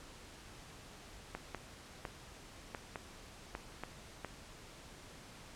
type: clicks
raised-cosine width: 0.5 ms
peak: -25 dBFS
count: 8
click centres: 1.35 / 1.547 / 2.052 / 2.748 / 2.958 / 3.551 / 3.836 / 4.247 s
effects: pink hiss -54 dBFS RMS until 5.55 s + low-pass 9000 Hz 12 dB/octave